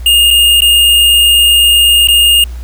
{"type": "tone with dropouts", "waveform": "square", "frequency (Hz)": 2832, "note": "F7", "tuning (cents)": 23, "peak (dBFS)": -5, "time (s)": [0.06, 2.44], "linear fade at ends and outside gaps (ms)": 2, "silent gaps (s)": [[0.305, 0.309], [0.606, 0.619], [2.073, 2.085]], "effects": ["added 60 Hz sine -20 dBFS peak until 2.63 s", "pink hiss -40 dBFS RMS until 2.63 s"]}